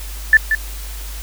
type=tone with echo; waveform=sine; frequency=1760 Hz; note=A6; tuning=in tune; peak=-4 dBFS; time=0.33-0.37 s; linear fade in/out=2 ms; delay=180 ms; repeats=1; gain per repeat=-8 dB; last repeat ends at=0.55 s; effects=added 50 Hz sine -27 dBFS peak until 1.22 s + white hiss -35 dBFS RMS until 1.22 s